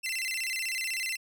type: tone with vibrato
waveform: sawtooth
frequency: 2349 Hz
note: D7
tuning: in tune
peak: -27 dBFS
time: 0.03-1.17 s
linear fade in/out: 20 ms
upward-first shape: square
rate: 16 Hz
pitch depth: 230 cents each way
effects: none